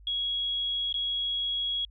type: tone with dropouts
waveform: sine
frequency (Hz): 3322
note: G#7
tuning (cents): 0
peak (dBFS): -27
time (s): 0.07-1.85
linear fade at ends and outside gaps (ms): 2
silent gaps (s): 0.927-0.941
effects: added 50 Hz sine -49 dBFS peak until 1.9 s